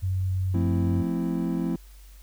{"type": "tone", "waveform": "sine", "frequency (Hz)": 93.6, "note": "F#2", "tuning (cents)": 20, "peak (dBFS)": -23, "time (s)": [0.02, 1.03], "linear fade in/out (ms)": 20}
{"type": "chord", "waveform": "triangle", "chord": "F major seventh", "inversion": "none", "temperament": "equal with one note detuned", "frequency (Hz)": [174.61, 220, 261.6, 331.5], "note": ["F3", "A3", "C4", "E4"], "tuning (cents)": [0, 0, 0, 10], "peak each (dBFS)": [-26, -30, -28, -29], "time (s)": [0.54, 1.76], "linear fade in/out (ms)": 5}
{"effects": ["added 48 Hz sine -45 dBFS peak until 2.22 s", "white hiss -57 dBFS RMS until 2.22 s"]}